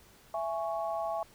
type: chord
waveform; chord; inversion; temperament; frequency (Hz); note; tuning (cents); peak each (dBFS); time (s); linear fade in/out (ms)
sine; C# minor; first; just; 665.2 / 831.5 / 1108.7; E5 / G#5 / C#6; +16 / +2 / 0; -33 / -36 / -39; 0.34-1.23; 2
effects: pink hiss -59 dBFS RMS until 1.34 s